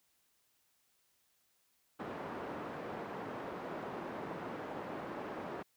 pink band-pass noise, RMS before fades -43 dBFS, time 1.99-5.63 s, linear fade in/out 10 ms, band 240 to 1200 Hz, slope 12 dB/octave, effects white hiss -75 dBFS RMS until 5.76 s

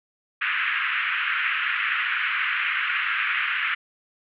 pink band-pass noise, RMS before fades -25 dBFS, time 0.41-3.75 s, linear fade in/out 10 ms, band 1300 to 2800 Hz, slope 48 dB/octave, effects none

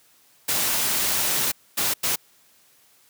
white noise bursts at uneven times, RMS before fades -23 dBFS, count 3, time 0.48-1.52 / 1.77-1.94 / 2.03-2.16 s, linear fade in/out 10 ms, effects white hiss -58 dBFS RMS until 3.09 s + high-pass 80 Hz 12 dB/octave

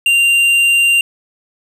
triangle tone with tanh clipping, 2780 Hz, F7, 9 cents flat, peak -10 dBFS, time 0.06-1.01 s, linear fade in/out 2 ms, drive 12 dB, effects none

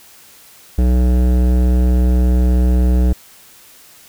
sine tone with hard clipping, 61.74 Hz, B1, in tune, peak -12 dBFS, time 0.78-3.13 s, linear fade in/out 5 ms, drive 15 dB, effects white hiss -44 dBFS RMS until 4.08 s

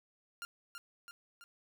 sawtooth tone with echo, 1396.9 Hz, F6, in tune, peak -37 dBFS, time 0.42-0.45 s, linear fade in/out 0 ms, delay 330 ms, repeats 3, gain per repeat -4 dB, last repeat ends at 1.44 s, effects none

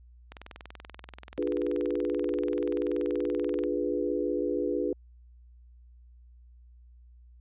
click train, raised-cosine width 0.3 ms, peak -27 dBFS, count 70, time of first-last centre 0.32-3.637 s, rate 20.8 Hz
sine chord, D diminished seventh, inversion none, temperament equal, 293.7 / 349.2 / 415.3 / 493.9 Hz, D4 / F4 / Ab4 / Cb5, 0 / 0 / 0 / 0 cents, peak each -32 dBFS, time 1.38-4.93 s, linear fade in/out 2 ms
effects added 60 Hz sine -51 dBFS peak until 7.4 s + resampled to 8000 Hz

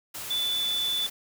sine tone in noise, 3485 Hz, A7, 17 cents flat, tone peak -25 dBFS, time 0.3-1.07 s, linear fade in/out 10 ms, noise white, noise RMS -37 dBFS, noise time 0.14-1.1 s, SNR +9 dB, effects none

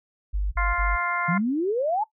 sine tone bursts, 49.69 Hz, G1, 24 cents sharp, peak -22 dBFS, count 3, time 0.33-0.968 s, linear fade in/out 20 ms, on 190 ms, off 34 ms
harmonic tone, 349.6 Hz, F4, 2 cents sharp, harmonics 2 / 3 / 4 / 5 / 6, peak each -33 / -28 / -29 / -35 / -30 dBFS, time 0.57-1.38 s, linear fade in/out 5 ms
sine exponential sweep, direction up, 158.8 to 895 Hz, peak -21 dBFS, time 1.28-2.04 s, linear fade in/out 10 ms
effects noise-tail reverb RT60 0.1 s tail -17 dB re dry

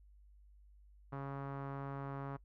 sawtooth tone with low-pass filter, 138.3 Hz, C#3, 4 cents flat, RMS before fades -43 dBFS, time 1.12-2.37 s, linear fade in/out 10 ms, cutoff 1200 Hz, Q 2.2, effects noise-tail reverb RT60 0.1 s tail -23 dB re dry + added 50 Hz sine -59 dBFS peak until 2.44 s

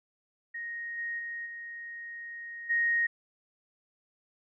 sine tone with level steps, 1869 Hz, A#6, 4 cents sharp, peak -35 / -32 / -35 / -39 / -24 dBFS, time 0.54-3.07 s, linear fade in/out 10 ms, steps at 0.97 / 1.18 / 1.45 / 2.69 s, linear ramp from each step 20 ms, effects none

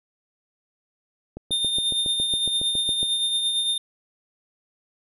click train, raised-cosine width 2 ms, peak -21 dBFS, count 13, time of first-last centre 1.37-3.03 s, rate 7.23 Hz
square tone with tremolo, 3630 Hz, A#7, 47 cents flat, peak -20 dBFS, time 1.51-3.78 s, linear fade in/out 5 ms, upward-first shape triangle, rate 8.8 Hz, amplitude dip 45%
effects resampled to 32000 Hz

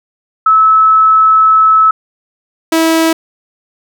sine / sawtooth tone pair in turn, 1300 / 325 Hz, E6 / E4, -24 / -24 cents, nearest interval 2 octaves, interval 2400 cents, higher first, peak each -4 dBFS, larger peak neither, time 0.46-1.91 / 2.72-3.13 s, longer first, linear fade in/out 5 ms, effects none

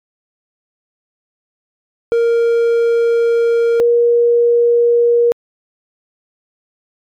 triangle / sine tone pair in turn, 466.2 / 473.8 Hz, A#4 / A#4, 0 / +28 cents, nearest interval unison, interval 28 cents, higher second, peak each -8 dBFS, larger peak neither, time 2.12-3.8 / 3.8-5.32 s, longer first, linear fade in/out 0 ms, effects MP3 96 kbps

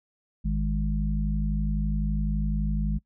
harmonic tone, 51.9 Hz, G#1, in tune, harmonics 1 / 3 / 4, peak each -25 / -30 / -31 dBFS, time 0.44-2.99 s, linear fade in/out 20 ms, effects noise-tail reverb RT60 0.1 s tail -22 dB re dry

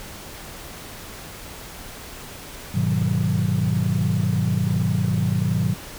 sine chord, G# minor seventh, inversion none, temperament equal with one note detuned, 102.22 / 123.47 / 155.56 / 185 Hz, G#2 / B2 / D#3 / F#3, -27 / 0 / 0 / 0 cents, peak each -23 dBFS, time 2.74-5.74 s, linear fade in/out 10 ms, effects tanh soft clip ceiling -12 dBFS + pink hiss -38 dBFS RMS until 5.98 s

